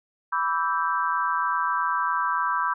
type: chord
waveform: sine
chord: E minor seventh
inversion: second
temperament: equal with one note detuned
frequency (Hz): 987.8 / 1155.1 / 1318.5 / 1568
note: B5 / D6 / E6 / G6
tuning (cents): 0 / -29 / 0 / 0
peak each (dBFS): -26 / -27 / -29 / -29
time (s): 0.32-2.74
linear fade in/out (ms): 10
effects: none